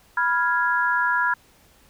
sine chord, F diminished, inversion second, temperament equal with one note detuned, 984.3 / 1396.9 / 1661.2 Hz, Cb6 / F6 / Ab6, -6 / 0 / 0 cents, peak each -23 dBFS, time 0.17-1.34 s, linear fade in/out 5 ms, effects pink hiss -56 dBFS RMS until 1.89 s

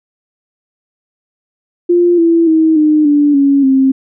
sine tone with pitch steps, 349.2 / 333.8 / 319.1 / 305.1 / 291.6 / 278.8 / 266.5 Hz, F4 / E4 / D#4 / D#4 / D4 / C#4 / C4, 0 / +22 / +44 / -34 / -12 / +10 / +32 cents, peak -6 dBFS, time 1.89-3.92 s, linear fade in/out 10 ms, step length 290 ms, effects none

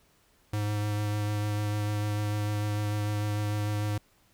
square tone with vibrato, 104.6 Hz, G#2, 13 cents sharp, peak -28 dBFS, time 0.53-3.98 s, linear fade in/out 5 ms, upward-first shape sine, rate 6.7 Hz, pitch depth 13 cents each way, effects pink hiss -65 dBFS RMS until 4.33 s

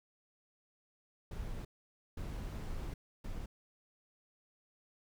brown noise bursts at uneven times, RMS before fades -41 dBFS, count 3, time 1.31-1.65 / 2.17-2.94 / 3.24-3.46 s, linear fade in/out 5 ms, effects none

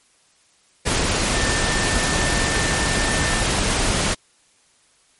sine tone in noise, 1791 Hz, A6, 30 cents sharp, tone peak -26 dBFS, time 1.33-3.44 s, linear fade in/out 20 ms, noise pink, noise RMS -20 dBFS, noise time 0.85-4.15 s, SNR -9 dB, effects white hiss -58 dBFS RMS until 5.19 s + MP3 48 kbps

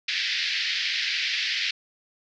pink band-pass noise, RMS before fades -27 dBFS, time 0.08-1.71 s, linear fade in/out 5 ms, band 1800 to 5100 Hz, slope 48 dB/octave, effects none

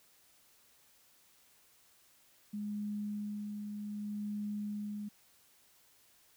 sine tone with tremolo, 207.7 Hz, G#3, in tune, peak -35 dBFS, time 2.53-5.09 s, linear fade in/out 10 ms, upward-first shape sine, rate 0.65 Hz, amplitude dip 35%, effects white hiss -66 dBFS RMS until 6.36 s

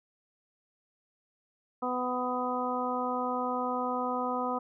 harmonic tone, 250 Hz, B3, 21 cents sharp, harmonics 1 / 2 / 3 / 4 / 5, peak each -35 / -35 / -35 / -35 / -35 dBFS, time 1.82-4.59 s, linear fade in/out 10 ms, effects none

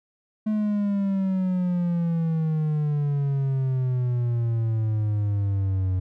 triangle exponential sweep, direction down, 216 to 91.9 Hz, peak -19 dBFS, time 0.46-6 s, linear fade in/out 10 ms, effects none

